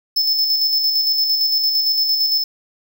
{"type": "tone with tremolo", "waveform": "square", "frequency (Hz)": 5250, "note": "E8", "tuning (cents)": -8, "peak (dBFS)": -14, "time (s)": [0.16, 2.44], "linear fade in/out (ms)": 10, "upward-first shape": "square", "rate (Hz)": 8.8, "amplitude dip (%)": 35, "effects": []}